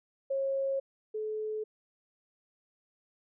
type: tone pair in turn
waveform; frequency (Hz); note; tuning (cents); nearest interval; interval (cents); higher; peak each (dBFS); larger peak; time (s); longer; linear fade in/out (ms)
sine; 543 / 431; C#5 / A4; -36 / -36; major third; 400; first; -28 / -32; first; 0.3-0.8 / 1.14-1.64; neither; 10
effects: none